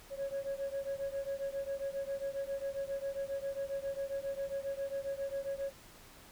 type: beating tone pair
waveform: sine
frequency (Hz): 548 / 555.4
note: C#5 / C#5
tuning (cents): -20 / +3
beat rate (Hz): 7.4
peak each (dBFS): -36 / -37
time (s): 0.1-5.73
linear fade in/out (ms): 50
effects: tanh soft clip ceiling -32 dBFS + pink hiss -56 dBFS RMS until 6.31 s